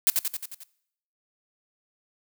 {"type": "noise with echo", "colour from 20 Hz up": "blue", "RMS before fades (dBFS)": -19, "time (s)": [0.07, 0.1], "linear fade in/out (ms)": 0, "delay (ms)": 89, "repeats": 6, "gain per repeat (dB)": -4, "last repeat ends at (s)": 0.634, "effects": ["noise-tail reverb RT60 0.7 s tail -20 dB re dry"]}